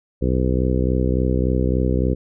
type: harmonic tone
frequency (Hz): 63.5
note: B1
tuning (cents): +49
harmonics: 1 / 2 / 3 / 4 / 5 / 6 / 7 / 8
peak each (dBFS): -20 / -23 / -25 / -26 / -27 / -28 / -28 / -29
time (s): 0.21-2.15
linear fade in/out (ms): 20
effects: none